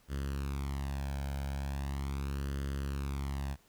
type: tone with flanger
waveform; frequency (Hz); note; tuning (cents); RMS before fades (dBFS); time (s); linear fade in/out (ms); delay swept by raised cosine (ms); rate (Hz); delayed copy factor
sawtooth; 69.2; C#2; -2; -36; 0.08-3.57; 50; 0.63 to 1.3; 0.39; +0.7
effects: pink hiss -66 dBFS RMS until 3.68 s